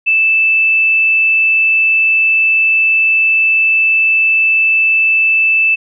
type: tone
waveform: sine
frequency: 2637 Hz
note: E7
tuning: in tune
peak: -8 dBFS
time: 0.06-5.76 s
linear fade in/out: 20 ms
effects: none